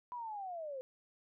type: linear sweep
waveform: sine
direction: down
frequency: 999 to 503 Hz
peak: -40 dBFS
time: 0.12-0.81 s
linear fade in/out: 0 ms
effects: none